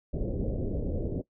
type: low-pass noise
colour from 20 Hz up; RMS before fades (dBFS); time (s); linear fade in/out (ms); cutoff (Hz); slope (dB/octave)
pink; -31; 0.13-1.22; 10; 570; 48
effects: noise-tail reverb RT60 0.1 s tail -18 dB re dry